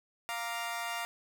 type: chord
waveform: 20% pulse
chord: Bb major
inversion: second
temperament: equal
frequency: 698.5 / 932.3 / 1174.7 Hz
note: F5 / Bb5 / D6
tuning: 0 / 0 / 0 cents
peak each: -33 / -34 / -37 dBFS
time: 0.29-1.05 s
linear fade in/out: 0 ms
effects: none